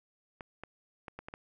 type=clicks; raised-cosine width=0.5 ms; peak=-27 dBFS; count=6; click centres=0.408 / 0.636 / 1.082 / 1.19 / 1.285 / 1.339 s; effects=none